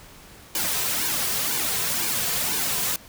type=noise with flanger; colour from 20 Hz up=white; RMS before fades=-25 dBFS; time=0.55-2.96 s; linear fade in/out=2 ms; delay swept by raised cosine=1.5 to 3.6 ms; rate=2 Hz; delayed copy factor=-0.75; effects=pink hiss -47 dBFS RMS until 3.08 s